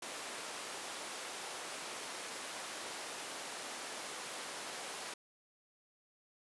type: high-pass noise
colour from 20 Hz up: pink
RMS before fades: -44 dBFS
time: 0.02-5.14 s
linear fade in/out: 5 ms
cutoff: 460 Hz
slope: 12 dB/octave
effects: resampled to 24000 Hz